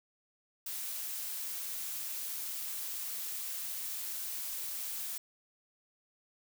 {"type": "noise", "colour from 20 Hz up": "blue", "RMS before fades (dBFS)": -39, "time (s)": [0.66, 5.18], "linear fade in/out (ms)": 5, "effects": []}